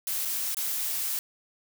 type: noise with dropouts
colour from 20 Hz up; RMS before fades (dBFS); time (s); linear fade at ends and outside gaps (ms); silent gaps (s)
blue; -30; 0.07-1.19; 1; 0.251-0.255 / 0.546-0.569
effects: none